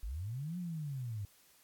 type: linear two-way sweep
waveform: sine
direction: up then down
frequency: 44.32 to 182.3 to 97.3 Hz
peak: -37 dBFS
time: 0.03-1.25 s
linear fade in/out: 0 ms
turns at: 0.58 s
effects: white hiss -65 dBFS RMS until 1.63 s + AAC 64 kbps